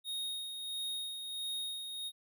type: tone with tremolo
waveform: square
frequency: 3729 Hz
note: A#7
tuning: in tune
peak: -36 dBFS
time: 0.04-2.12 s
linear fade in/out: 50 ms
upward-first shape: sine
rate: 1.5 Hz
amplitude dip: 45%
effects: none

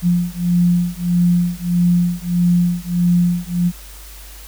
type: beating tone pair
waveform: sine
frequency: 174.61 / 176.21 Hz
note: F3 / F3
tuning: 0 / +16 cents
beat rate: 1.6 Hz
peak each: -16 dBFS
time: 0.02-3.72 s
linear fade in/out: 50 ms
effects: added 50 Hz sine -36 dBFS peak until 4.47 s + white hiss -40 dBFS RMS until 4.47 s

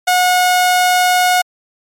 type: tone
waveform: sawtooth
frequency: 726 Hz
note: F#5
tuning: 33 cents flat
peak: -6 dBFS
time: 0.07-1.42 s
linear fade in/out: 10 ms
effects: MP3 64 kbps

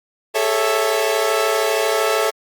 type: chord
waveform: sawtooth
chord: A major seventh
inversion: third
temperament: equal with one note detuned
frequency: 407.2 / 440 / 554.4 / 659.3 Hz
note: G#4 / A4 / C#5 / E5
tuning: -34 / 0 / 0 / 0 cents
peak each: -21 / -16 / -19 / -18 dBFS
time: 0.34-2.31 s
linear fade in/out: 20 ms
effects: Opus 48 kbps

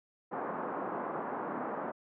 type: band-pass noise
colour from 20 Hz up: white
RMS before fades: -37 dBFS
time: 0.31-1.92 s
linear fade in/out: 20 ms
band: 190 to 1200 Hz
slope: 24 dB/octave
effects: low-pass 2000 Hz 12 dB/octave

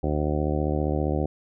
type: harmonic tone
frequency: 75.1 Hz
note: D2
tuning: 39 cents sharp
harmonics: 1 / 2 / 3 / 4 / 5 / 6 / 7 / 8 / 9 / 10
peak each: -27 / -29 / -33 / -30 / -31 / -37 / -32 / -37 / -39 / -36 dBFS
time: 0.03-1.26 s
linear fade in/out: 5 ms
effects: none

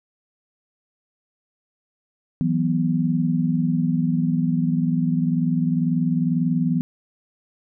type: chord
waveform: sine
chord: E suspended second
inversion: none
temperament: equal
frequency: 164.81 / 185 / 246.9 Hz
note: E3 / F#3 / B3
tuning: 0 / 0 / 0 cents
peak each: -21 / -25 / -22 dBFS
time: 2.41-6.81 s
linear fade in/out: 0 ms
effects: none

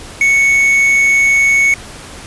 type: tone with quantisation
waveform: triangle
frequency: 2217 Hz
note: C#7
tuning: in tune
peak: -6 dBFS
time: 0.21-1.74 s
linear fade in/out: 2 ms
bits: 4
effects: pink hiss -32 dBFS RMS until 2.26 s + resampled to 24000 Hz

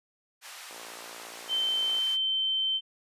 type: band-pass noise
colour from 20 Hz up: pink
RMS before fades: -45 dBFS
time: 0.41-2.18 s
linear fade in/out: 50 ms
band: 1100 to 12000 Hz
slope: 12 dB/octave
type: click train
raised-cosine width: 1 ms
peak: -30 dBFS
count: 74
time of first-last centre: 0.71-1.984 s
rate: 57.3 Hz
type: tone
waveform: sine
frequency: 3097 Hz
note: G7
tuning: 22 cents flat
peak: -25 dBFS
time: 1.48-2.81 s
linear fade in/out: 50 ms
effects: high-pass 400 Hz 12 dB/octave + resampled to 32000 Hz

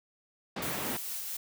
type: band-pass noise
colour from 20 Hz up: pink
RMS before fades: -37 dBFS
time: 0.56-0.97 s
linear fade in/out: 5 ms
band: 150 to 3400 Hz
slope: 12 dB/octave
type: noise with tremolo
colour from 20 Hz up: blue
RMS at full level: -36 dBFS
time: 0.62-1.37 s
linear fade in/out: 5 ms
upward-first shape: triangle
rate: 4.4 Hz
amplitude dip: 30%
effects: none

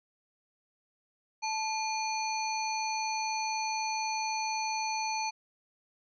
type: harmonic tone with a mistuned harmonic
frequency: 874 Hz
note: A5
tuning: 12 cents flat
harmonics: 1 / 3 / 5 / 7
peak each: -32 / -37 / -39 / -40 dBFS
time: 1.42-5.31 s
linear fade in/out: 20 ms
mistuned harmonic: 3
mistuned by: -140 cents
effects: none

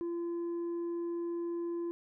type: tone with tanh clipping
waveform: sine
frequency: 341.8 Hz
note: F4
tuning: 37 cents flat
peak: -34 dBFS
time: 0.01-1.91 s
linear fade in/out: 0 ms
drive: 3 dB
effects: none

